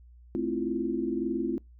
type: chord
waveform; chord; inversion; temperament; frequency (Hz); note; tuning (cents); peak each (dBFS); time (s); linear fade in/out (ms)
sine; F major seventh; first; just; 218.3 / 261.9 / 327.4 / 349.2; A3 / C4 / E4 / F4; -13 / +2 / -12 / 0; -35 / -32 / -32 / -32; 0.35-1.58; 0
effects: noise-tail reverb RT60 0.2 s tail -26 dB re dry + added 60 Hz sine -50 dBFS peak until 1.79 s